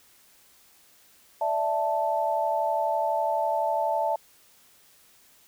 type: chord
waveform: sine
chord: D suspended second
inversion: none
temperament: equal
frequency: 587.3 / 659.3 / 880 Hz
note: D5 / E5 / A5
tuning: 0 / 0 / 0 cents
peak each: -30 / -27 / -26 dBFS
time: 1.41-4.16 s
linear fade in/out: 5 ms
effects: white hiss -58 dBFS RMS until 5.47 s